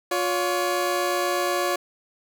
20% pulse tone pair together, 355 / 566.6 Hz, F4 / C#5, +28 / +38 cents, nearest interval minor sixth, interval 810 cents, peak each -20 dBFS, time 0.11-1.76 s, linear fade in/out 5 ms, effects none

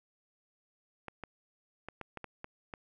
clicks, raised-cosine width 0.5 ms, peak -26 dBFS, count 8, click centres 1.083 / 1.237 / 1.886 / 2.013 / 2.173 / 2.243 / 2.444 / 2.738 s, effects none

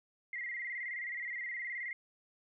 sine tone with vibrato, 2010 Hz, B6, 30 cents sharp, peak -37 dBFS, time 0.33-1.93 s, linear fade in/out 2 ms, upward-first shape square, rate 19 Hz, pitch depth 73 cents each way, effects none

